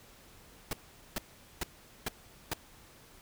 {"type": "noise bursts", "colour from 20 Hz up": "pink", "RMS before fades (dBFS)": -33, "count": 5, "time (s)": [0.71, 2.535], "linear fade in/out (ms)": 2, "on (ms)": 21, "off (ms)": 430, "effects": ["pink hiss -57 dBFS RMS until 3.21 s"]}